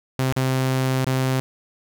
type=tone with dropouts; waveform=sawtooth; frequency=130.81 Hz; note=C3; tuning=in tune; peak=-15 dBFS; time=0.19-1.4 s; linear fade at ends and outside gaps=0 ms; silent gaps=0.324-0.364 / 1.045-1.067 s; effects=none